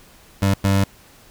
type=tone bursts at uneven times; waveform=25% pulse; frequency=98 Hz; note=G2; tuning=in tune; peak=-11 dBFS; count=2; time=0.42-0.54 / 0.64-0.84 s; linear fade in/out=5 ms; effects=pink hiss -49 dBFS RMS until 1.3 s